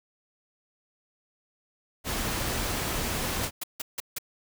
pink noise, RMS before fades -30 dBFS, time 2.04-3.51 s, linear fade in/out 50 ms
white noise bursts, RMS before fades -32 dBFS, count 5, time 3.43-4.185 s, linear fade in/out 5 ms, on 23 ms, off 160 ms
effects none

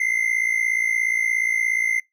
triangle tone pair together, 2043 / 2100 Hz, C7 / C7, -42 / +6 cents, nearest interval unison, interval 48 cents, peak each -20 dBFS, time 0-2 s, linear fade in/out 5 ms, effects noise-tail reverb RT60 0.2 s tail -25 dB re dry

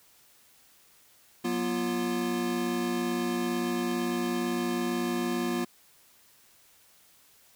square tone cluster, 183.5 / 241.3 / 347.6 Hz, F#3 / B3 / F4, -14 / -40 / -8 cents, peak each -37 / -31 / -32 dBFS, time 1.44-5.65 s, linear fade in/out 10 ms, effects white hiss -60 dBFS RMS until 7.55 s

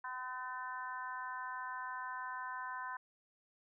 harmonic tone, 253.9 Hz, B3, 48 cents sharp, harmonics 3 / 4 / 5 / 6 / 7, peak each -52 / -42 / -54 / -46 / -50 dBFS, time 0.04-2.97 s, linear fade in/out 5 ms, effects none

